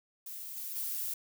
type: noise with level steps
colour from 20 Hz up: violet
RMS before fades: -43 / -40 / -36 dBFS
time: 0.26-1.14 s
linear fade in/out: 5 ms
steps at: 0.56 / 0.75 s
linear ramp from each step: 10 ms
effects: none